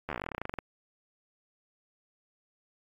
slowing click train, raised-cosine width 0.5 ms, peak -19 dBFS, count 20, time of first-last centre 0.09-0.587 s, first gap 12 ms, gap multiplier 1.08, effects AAC 48 kbps

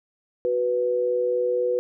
sine tone pair together, 370 / 493.9 Hz, F#4 / B4, 0 / 0 cents, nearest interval perfect fourth, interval 500 cents, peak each -27 / -21 dBFS, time 0.45-1.79 s, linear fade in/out 0 ms, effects none

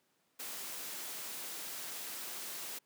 white noise, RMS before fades -43 dBFS, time 0.39-2.79 s, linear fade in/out 10 ms, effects pink hiss -75 dBFS RMS until 2.85 s + high-pass 200 Hz 12 dB/octave

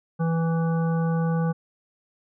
harmonic tone, 164.81 Hz, E3, in tune, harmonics 1 / 3 / 5 / 7 / 9, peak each -21 / -31 / -35 / -38 / -40 dBFS, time 0.19-1.53 s, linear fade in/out 20 ms, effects none

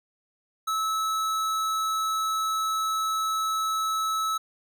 sine tone with hard clipping, 1300 Hz, E6, 24 cents flat, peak -26 dBFS, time 0.67-4.38 s, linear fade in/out 10 ms, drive 18 dB, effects none

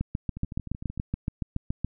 two click trains, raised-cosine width 5 ms, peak -15 / -24 dBFS, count 14 / 9, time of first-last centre 0.01-1.846 / 0.37-0.976 s, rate 7.08 / 13.2 Hz, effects none

